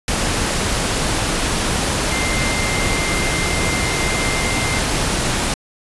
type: tone in noise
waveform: sine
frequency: 2093 Hz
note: C7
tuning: in tune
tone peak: -24 dBFS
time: 2.12-4.79 s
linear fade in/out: 2 ms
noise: pink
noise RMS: -19 dBFS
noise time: 0.08-5.54 s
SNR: -8 dB
effects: resampled to 24000 Hz